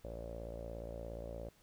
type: tone with low-pass filter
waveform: sawtooth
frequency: 57.1 Hz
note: A#1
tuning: 35 cents flat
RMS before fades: -45 dBFS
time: 0.04-1.49 s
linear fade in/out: 5 ms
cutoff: 560 Hz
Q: 9.1
effects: pink hiss -68 dBFS RMS until 1.62 s